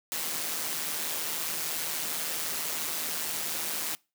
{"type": "noise with amplitude modulation", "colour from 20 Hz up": "white", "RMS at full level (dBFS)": -30, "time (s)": [0.12, 3.95], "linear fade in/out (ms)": 0, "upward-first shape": "sine", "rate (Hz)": 158, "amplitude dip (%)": 55, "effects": ["noise-tail reverb RT60 0.3 s tail -25 dB re dry", "high-pass 150 Hz 12 dB/octave"]}